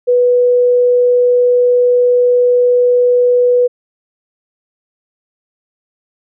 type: tone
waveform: sine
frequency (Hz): 491.6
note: B4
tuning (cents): -8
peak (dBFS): -7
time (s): 0.07-3.68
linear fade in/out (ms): 20
effects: none